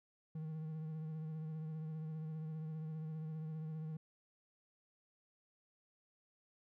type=tone with vibrato; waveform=triangle; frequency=157.3 Hz; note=D#3; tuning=19 cents sharp; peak=-39 dBFS; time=0.35-3.97 s; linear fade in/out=5 ms; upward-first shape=triangle; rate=15 Hz; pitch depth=36 cents each way; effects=none